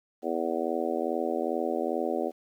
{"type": "harmonic tone", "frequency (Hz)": 82.41, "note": "E2", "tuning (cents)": 0, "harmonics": [3, 4, 5, 6, 7, 8, 9], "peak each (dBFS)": [-35, -33, -33, -35, -33, -40, -35], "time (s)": [0.22, 2.32], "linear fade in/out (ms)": 50, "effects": ["10-bit"]}